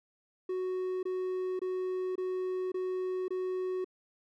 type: tone bursts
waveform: triangle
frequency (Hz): 370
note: F#4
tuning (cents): 0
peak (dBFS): -29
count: 6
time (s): 0.49-3.845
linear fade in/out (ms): 5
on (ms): 540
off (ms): 23
effects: none